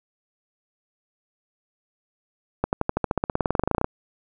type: accelerating click train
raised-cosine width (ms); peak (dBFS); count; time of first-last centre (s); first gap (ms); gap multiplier
1; -7; 23; 2.64-3.844; 89; 0.95
effects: none